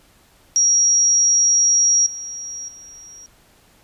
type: tone with level steps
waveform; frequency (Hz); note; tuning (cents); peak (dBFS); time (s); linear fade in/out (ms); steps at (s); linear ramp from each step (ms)
sine; 5670; F8; +25; -12 / -28 / -38; 0.56-3.26; 0; 2.06 / 2.68; 5
effects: pink hiss -54 dBFS RMS until 3.83 s + resampled to 32000 Hz